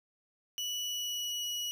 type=tone with pitch glide; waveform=30% pulse; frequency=2949 to 2920 Hz; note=F#7 to F#7; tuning=-6 to -24 cents; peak=-31 dBFS; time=0.58-1.71 s; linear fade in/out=0 ms; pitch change=-18 cents; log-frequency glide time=0.81-1.49 s; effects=none